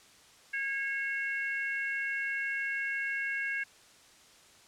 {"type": "harmonic tone", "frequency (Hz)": 546, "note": "C#5", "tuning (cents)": -26, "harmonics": [3, 4, 5], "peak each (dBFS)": [-33, -35, -42], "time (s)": [0.53, 3.64], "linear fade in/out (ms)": 10, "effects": ["white hiss -58 dBFS RMS until 4.67 s", "low-pass 8000 Hz 12 dB/octave"]}